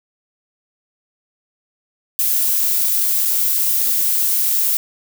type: noise with dropouts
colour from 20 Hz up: violet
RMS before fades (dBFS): -17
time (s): 2.19-4.77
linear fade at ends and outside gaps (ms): 0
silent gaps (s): 3.252-3.256
effects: none